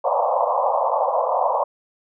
pink band-pass noise, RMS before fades -20 dBFS, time 0.04-1.64 s, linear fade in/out 10 ms, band 510 to 1100 Hz, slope 96 dB/octave, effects none

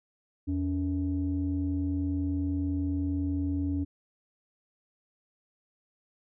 sine tone pair together, 83.99 / 282.2 Hz, E2 / C#4, +33 / +31 cents, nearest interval octave + major sixth, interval 2098 cents, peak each -29 / -28 dBFS, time 0.47-3.85 s, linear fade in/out 20 ms, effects tanh soft clip ceiling -21 dBFS

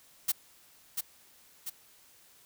blue noise with echo, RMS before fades -27 dBFS, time 0.28-0.32 s, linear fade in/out 10 ms, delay 690 ms, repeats 2, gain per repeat -5 dB, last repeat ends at 1.7 s, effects white hiss -60 dBFS RMS until 2.45 s

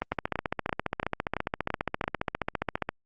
two click trains, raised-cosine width 0.5 ms, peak -13 / -12 dBFS, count 7 / 42, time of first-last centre 0.02-2.04 / 0.12-2.89 s, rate 2.97 / 14.8 Hz, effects Opus 32 kbps

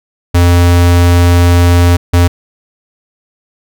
square tone bursts at uneven times, 87.3 Hz, F2, in tune, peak -5 dBFS, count 2, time 0.34-1.97 / 2.13-2.28 s, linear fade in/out 10 ms, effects none

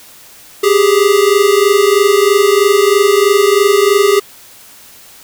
square tone pair together, 392 / 415.1 Hz, G4 / G#4, 0 / -1 cents, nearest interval minor second, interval 99 cents, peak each -11 dBFS, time 0.63-4.2 s, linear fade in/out 10 ms, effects white hiss -39 dBFS RMS until 5.23 s

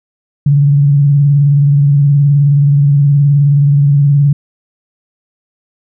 sine tone with vibrato, 142.7 Hz, D3, 49 cents flat, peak -5 dBFS, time 0.46-4.33 s, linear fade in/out 5 ms, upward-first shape sine, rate 19 Hz, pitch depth 51 cents each way, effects none

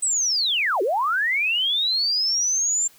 sine linear two-way sweep, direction down then up, 8250 to 349.2 to 7360 Hz, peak -19 dBFS, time 0.02-2.88 s, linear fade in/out 10 ms, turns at 0.82 s, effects white hiss -53 dBFS RMS until 2.98 s

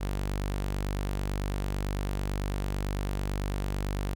sawtooth tone, 49 Hz, G1, in tune, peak -25 dBFS, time 0-4.15 s, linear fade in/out 20 ms, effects none

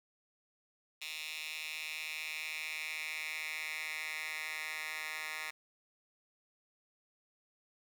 10% pulse tone with high-pass filter sweep, 155.56 Hz, D#3, in tune, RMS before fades -41 dBFS, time 1.01-5.51 s, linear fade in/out 10 ms, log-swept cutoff 2900 to 1700 Hz, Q 3.2, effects none

